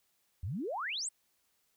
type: exponential sweep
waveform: sine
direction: up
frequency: 76.2 to 8900 Hz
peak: -34 dBFS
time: 0.43-1.09 s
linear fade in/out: 5 ms
effects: white hiss -75 dBFS RMS until 1.76 s